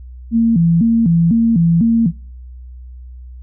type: tone with vibrato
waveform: sine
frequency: 196 Hz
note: G3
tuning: in tune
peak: -9 dBFS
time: 0.31-2.12 s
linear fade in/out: 50 ms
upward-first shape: square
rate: 2 Hz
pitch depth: 270 cents each way
effects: noise-tail reverb RT60 0.5 s tail -26 dB re dry + added 62 Hz sine -31 dBFS peak until 3.42 s